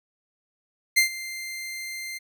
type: tone with ADSR envelope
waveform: sawtooth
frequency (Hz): 2091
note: C7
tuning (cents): -2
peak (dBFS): -11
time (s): 0.96-2.19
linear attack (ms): 17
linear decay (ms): 110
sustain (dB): -18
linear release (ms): 21
effects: none